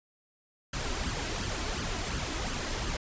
pink noise with flanger, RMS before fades -33 dBFS, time 0.73-2.97 s, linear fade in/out 5 ms, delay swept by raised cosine 0.63 to 3.13 ms, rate 2.8 Hz, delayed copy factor +0.55, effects resampled to 16000 Hz

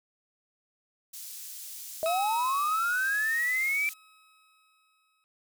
pink high-pass noise, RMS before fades -42 dBFS, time 1.13-3.94 s, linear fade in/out 10 ms, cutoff 6800 Hz, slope 12 dB/octave
sine linear sweep, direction up, 622.3 to 2349 Hz, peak -25 dBFS, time 2.03-3.89 s, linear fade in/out 0 ms
20% pulse tone with exponential decay, 1279 Hz, D#6, 47 cents sharp, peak -26 dBFS, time 2.06-5.24 s, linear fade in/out 0 ms, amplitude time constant 690 ms
effects none

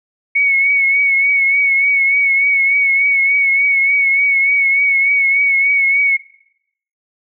sine tone with vibrato, 2217 Hz, C#7, in tune, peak -10 dBFS, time 0.35-6.17 s, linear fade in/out 10 ms, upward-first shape triangle, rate 3.4 Hz, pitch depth 46 cents each way, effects noise-tail reverb RT60 0.8 s tail -23 dB re dry

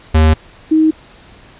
square / sine tone pair in turn, 78.7 / 314.8 Hz, D#2 / D#4, +20 / +20 cents, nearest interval 2 octaves, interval 2400 cents, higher second, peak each -7 dBFS, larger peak neither, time 0.14-0.34 / 0.71-0.91 s, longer neither, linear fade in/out 10 ms, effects pink hiss -42 dBFS RMS until 1.59 s + resampled to 8000 Hz

